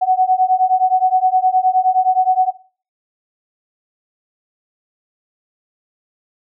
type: beating tone pair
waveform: sine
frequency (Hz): 740 / 749.6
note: F#5 / F#5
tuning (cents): 0 / +22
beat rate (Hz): 9.6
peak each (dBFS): -14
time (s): 0.01-2.51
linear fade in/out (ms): 20
effects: noise-tail reverb RT60 0.4 s tail -18 dB re dry